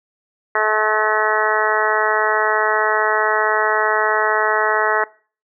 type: harmonic tone with a mistuned harmonic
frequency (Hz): 215.4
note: A3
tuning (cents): -37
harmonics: 2 / 3 / 4 / 5 / 6 / 7 / 8 / 9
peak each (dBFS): -23 / -23 / -23 / -23 / -23 / -23 / -23 / -23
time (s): 0.55-5.04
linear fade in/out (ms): 2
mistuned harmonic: 9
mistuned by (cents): -16
effects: noise-tail reverb RT60 0.4 s tail -21 dB re dry